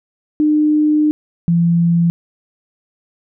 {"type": "tone pair in turn", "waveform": "sine", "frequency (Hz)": [302.7, 169.88], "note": ["D#4", "F3"], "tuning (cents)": [-48, -48], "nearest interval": "minor seventh", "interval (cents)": 1000, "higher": "first", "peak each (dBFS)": -10, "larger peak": "neither", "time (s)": [[0.4, 1.11], [1.48, 2.1]], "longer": "first", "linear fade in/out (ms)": 0, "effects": []}